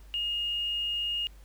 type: tone with quantisation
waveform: sine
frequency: 2849 Hz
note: F7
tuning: 34 cents sharp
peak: -28 dBFS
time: 0.14-1.27 s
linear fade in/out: 0 ms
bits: 9
effects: added 50 Hz sine -48 dBFS peak until 1.44 s + pink hiss -61 dBFS RMS until 1.44 s